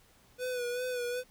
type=tone with vibrato; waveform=square; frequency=493.9 Hz; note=B4; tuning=in tune; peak=-33 dBFS; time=0.38-1.24 s; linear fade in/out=50 ms; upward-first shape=sine; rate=2.6 Hz; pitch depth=42 cents each way; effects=pink hiss -63 dBFS RMS until 1.3 s